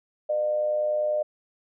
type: tone with amplitude modulation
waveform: sine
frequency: 605 Hz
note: D#5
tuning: 49 cents flat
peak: -20 dBFS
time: 0.29-1.23 s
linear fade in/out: 10 ms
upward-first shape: sine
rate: 110 Hz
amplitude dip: 45%
effects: none